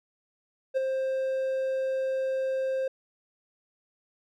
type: tone with ADSR envelope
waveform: triangle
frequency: 528 Hz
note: C5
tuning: 16 cents sharp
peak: -19 dBFS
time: 0.74-2.88 s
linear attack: 31 ms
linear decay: 13 ms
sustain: -5 dB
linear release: 5 ms
effects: none